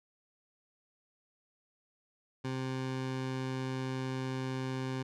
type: tone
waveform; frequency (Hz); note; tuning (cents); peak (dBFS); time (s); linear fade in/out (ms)
20% pulse; 130.81; C3; 0; -29; 2.44-5.03; 10
effects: low-pass 6000 Hz 12 dB/octave